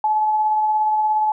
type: tone with tremolo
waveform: sine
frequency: 858 Hz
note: A5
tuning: 44 cents flat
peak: -14 dBFS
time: 0.04-1.32 s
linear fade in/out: 2 ms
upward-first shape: triangle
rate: 17 Hz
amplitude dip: 30%
effects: none